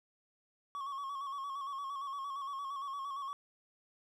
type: tone with vibrato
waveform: triangle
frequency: 1107 Hz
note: C#6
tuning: 3 cents flat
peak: -36 dBFS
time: 0.75-3.33 s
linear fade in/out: 0 ms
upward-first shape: square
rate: 8.7 Hz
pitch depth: 45 cents each way
effects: none